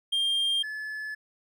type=tone pair in turn; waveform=triangle; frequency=3200 / 1723.3 Hz; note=G7 / A6; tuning=+35 / -36 cents; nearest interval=major seventh; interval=1071 cents; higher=first; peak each=-22 / -31 dBFS; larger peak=first; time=0.12-0.63 / 0.63-1.15 s; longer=second; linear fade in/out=10 ms; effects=none